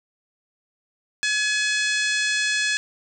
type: harmonic tone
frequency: 848 Hz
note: G#5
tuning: 36 cents sharp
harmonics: 2 / 3 / 4 / 5 / 6 / 7 / 8 / 9 / 10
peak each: -23 / -27 / -29 / -31 / -33 / -34 / -35 / -36 / -37 dBFS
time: 1.23-2.77 s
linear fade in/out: 0 ms
effects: none